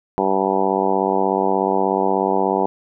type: harmonic tone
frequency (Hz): 96.6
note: G2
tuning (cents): -25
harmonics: 2 / 3 / 4 / 5 / 6 / 7 / 8 / 9 / 10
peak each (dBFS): -26 / -26 / -22 / -24 / -28 / -25 / -24 / -23 / -27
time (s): 0.18-2.66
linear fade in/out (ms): 0
effects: none